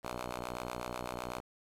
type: ring-modulated tone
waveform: 5% pulse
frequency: 61.3 Hz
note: B1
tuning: 12 cents flat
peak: -24 dBFS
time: 0.03-1.41 s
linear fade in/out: 20 ms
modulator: 609 Hz
effects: resampled to 32000 Hz + 10-bit